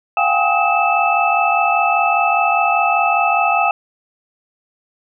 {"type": "tone cluster", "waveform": "sine", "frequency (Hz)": [701, 775, 820, 1267, 2633], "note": ["F5", "G5", "G#5", "D#6", "E7"], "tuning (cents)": [6, -20, -22, 31, -3], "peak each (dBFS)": -19, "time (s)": [0.17, 3.71], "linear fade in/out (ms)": 2, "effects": []}